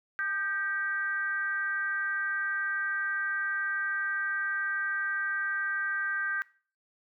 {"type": "tone with frequency modulation", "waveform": "sine", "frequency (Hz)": 1568, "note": "G6", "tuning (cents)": 0, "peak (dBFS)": -28, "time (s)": [0.19, 6.42], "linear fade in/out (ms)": 0, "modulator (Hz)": 349, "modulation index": 0.6, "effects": ["noise-tail reverb RT60 0.4 s tail -20 dB re dry"]}